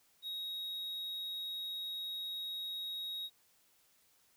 triangle tone, 3782 Hz, A#7, 24 cents sharp, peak -37 dBFS, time 0.22-3.3 s, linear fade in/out 50 ms, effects white hiss -70 dBFS RMS until 4.36 s

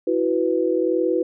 sine chord, E suspended second, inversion none, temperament just, 329.6 / 370.8 / 494.4 Hz, E4 / F#4 / B4, 0 / +4 / +2 cents, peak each -22 dBFS, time 0.07-1.23 s, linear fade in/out 5 ms, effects none

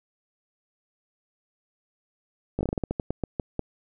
slowing click train, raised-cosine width 2 ms, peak -13 dBFS, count 14, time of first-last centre 2.59-3.593 s, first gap 18 ms, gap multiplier 1.22, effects none

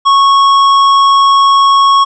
sine tone with hard clipping, 1103 Hz, C#6, 9 cents flat, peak -6 dBFS, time 0.05-2.05 s, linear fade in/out 20 ms, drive 9 dB, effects resampled to 22050 Hz

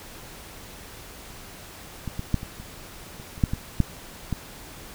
clicks, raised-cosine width 5 ms, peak -18 / -17 / -8 / -22 / -27 / -28 / -28 / -6 / -14 / -6 / -13 dBFS, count 11, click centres 2.077 / 2.194 / 2.343 / 2.431 / 2.6 / 3.199 / 3.379 / 3.438 / 3.535 / 3.803 / 4.327 s, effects pink hiss -43 dBFS RMS until 4.94 s

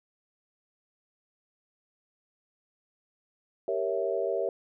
sine chord, G diminished seventh, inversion none, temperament equal, 392 / 466.2 / 554.4 / 659.3 Hz, G4 / Bb4 / Db5 / Fb5, 0 / 0 / 0 / 0 cents, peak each -32 dBFS, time 3.68-4.49 s, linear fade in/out 2 ms, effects none

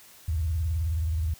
sine tone with vibrato, 80.3 Hz, E2, 45 cents flat, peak -24 dBFS, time 0.28-1.34 s, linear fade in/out 5 ms, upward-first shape sine, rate 19 Hz, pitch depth 200 cents each way, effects white hiss -52 dBFS RMS until 1.39 s

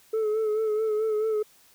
sine tone with vibrato, 433.2 Hz, A4, 27 cents flat, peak -20 dBFS, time 0.13-1.43 s, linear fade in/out 10 ms, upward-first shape sine, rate 4.6 Hz, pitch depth 42 cents each way, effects tanh soft clip ceiling -22 dBFS + white hiss -58 dBFS RMS until 1.74 s

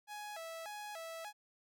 sawtooth tone with vibrato, 740 Hz, F#5, in tune, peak -40 dBFS, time 0.07-1.33 s, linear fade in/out 50 ms, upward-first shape square, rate 1.7 Hz, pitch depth 210 cents each way, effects none

